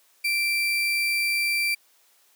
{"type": "tone", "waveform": "35% pulse", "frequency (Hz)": 2349, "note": "D7", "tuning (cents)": 0, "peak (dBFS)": -20, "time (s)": [0.24, 1.75], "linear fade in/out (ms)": 10, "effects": ["white hiss -61 dBFS RMS until 2.35 s", "high-pass 400 Hz 12 dB/octave"]}